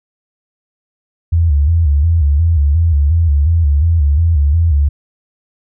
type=tone with vibrato; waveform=sine; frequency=77.5 Hz; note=D#2; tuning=6 cents flat; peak=-8 dBFS; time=1.32-4.89 s; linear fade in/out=10 ms; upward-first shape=square; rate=2.8 Hz; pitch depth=130 cents each way; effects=none